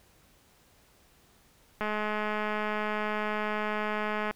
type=click train; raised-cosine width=0.5 ms; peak=-17 dBFS; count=531; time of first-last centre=1.81-4.31 s; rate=212 Hz; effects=pink hiss -62 dBFS RMS until 4.35 s